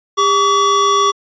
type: tone pair together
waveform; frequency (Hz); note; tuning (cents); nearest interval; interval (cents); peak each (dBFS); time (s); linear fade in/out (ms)
square; 401.8 / 1138; G4 / C#6; +43 / +45; octave + tritone; 1802; -18 / -12; 0.17-1.12; 20
effects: resampled to 16000 Hz